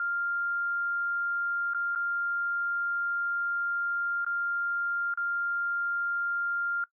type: tone with dropouts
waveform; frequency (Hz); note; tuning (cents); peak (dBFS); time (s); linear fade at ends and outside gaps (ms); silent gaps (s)
sine; 1396.9; F6; 0; -27; 0-6.84; 2; 1.736-1.746 / 1.951-1.958 / 4.247-4.264 / 5.139-5.174
effects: noise-tail reverb RT60 0.1 s tail -19 dB re dry